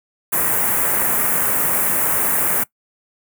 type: band-stop noise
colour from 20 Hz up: white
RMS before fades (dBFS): -18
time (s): 0.32-2.64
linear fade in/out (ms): 10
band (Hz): 2000 to 9200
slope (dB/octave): 24
effects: noise-tail reverb RT60 0.1 s tail -21 dB re dry + high-pass 100 Hz 12 dB/octave